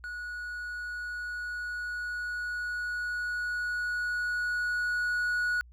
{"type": "tone with level ramp", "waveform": "triangle", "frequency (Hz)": 1461, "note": "F#6", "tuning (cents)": -22, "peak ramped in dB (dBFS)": [-34, -24], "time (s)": [0.04, 5.61], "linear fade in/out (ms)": 0, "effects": ["added 60 Hz sine -50 dBFS peak until 5.72 s"]}